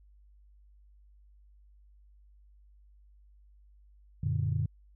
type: chord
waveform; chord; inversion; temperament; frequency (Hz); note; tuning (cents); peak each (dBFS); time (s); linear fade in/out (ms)
sine; Gb augmented; none; equal; 92.5 / 116.54 / 146.83; Gb2 / Bb2 / D3; 0 / 0 / 0; -31; 4.23-4.66; 5
effects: tanh soft clip ceiling -18 dBFS + added 50 Hz sine -56 dBFS peak until 4.95 s